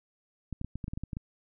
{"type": "clicks", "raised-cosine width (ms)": 5, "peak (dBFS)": -23, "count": 11, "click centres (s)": [0.527, 0.614, 0.646, 0.756, 0.842, 0.881, 0.935, 0.975, 1.036, 1.132, 1.169], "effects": []}